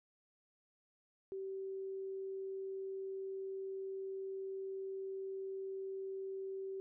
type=tone; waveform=sine; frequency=385.5 Hz; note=G4; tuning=29 cents flat; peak=-40 dBFS; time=1.32-6.8 s; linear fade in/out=0 ms; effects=none